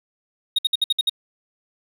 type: tone bursts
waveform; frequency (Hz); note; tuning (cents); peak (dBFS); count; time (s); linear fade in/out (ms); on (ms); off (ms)
triangle; 3734; A#7; +2; -14; 7; 0.56-1.096; 5; 26; 59
effects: none